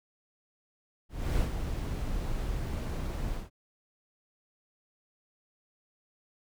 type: noise with ADSR envelope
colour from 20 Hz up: brown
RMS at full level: -26 dBFS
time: 1.09-3.5 s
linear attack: 300 ms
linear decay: 98 ms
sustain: -7 dB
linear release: 150 ms
effects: none